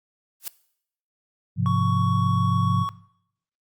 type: noise with exponential growth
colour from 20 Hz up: blue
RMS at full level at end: -25 dBFS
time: 0.4-0.48 s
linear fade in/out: 2 ms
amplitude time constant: 17 ms
type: chord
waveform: sine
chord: F minor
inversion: first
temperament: equal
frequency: 103.83 / 130.81 / 174.61 Hz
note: Ab2 / C3 / F3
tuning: 0 / 0 / 0 cents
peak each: -24 dBFS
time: 1.56-2.86 s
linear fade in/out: 50 ms
type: tone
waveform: triangle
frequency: 1116 Hz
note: C#6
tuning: 11 cents sharp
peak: -23 dBFS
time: 1.66-2.89 s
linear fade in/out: 0 ms
effects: noise-tail reverb RT60 0.7 s tail -19 dB re dry + Opus 48 kbps